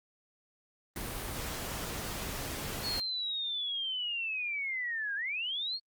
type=noise; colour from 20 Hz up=pink; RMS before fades=-38 dBFS; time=0.96-3 s; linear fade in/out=2 ms
type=linear two-way sweep; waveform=sine; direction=down then up; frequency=4398 to 1585 to 4398 Hz; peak=-32 dBFS; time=2.82-5.8 s; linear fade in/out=50 ms; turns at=5.15 s
effects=Opus 32 kbps